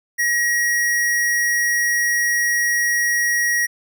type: tone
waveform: square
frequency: 1900 Hz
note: A#6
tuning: 33 cents sharp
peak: -17 dBFS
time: 0.18-3.67 s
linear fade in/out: 20 ms
effects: none